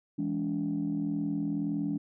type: tone cluster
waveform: sine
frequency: 166.1 / 207.7 / 287 Hz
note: E3 / G#3 / D4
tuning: +13 / 0 / -40 cents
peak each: -34 / -33 / -30 dBFS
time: 0.18-1.98 s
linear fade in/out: 10 ms
effects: tanh soft clip ceiling -22 dBFS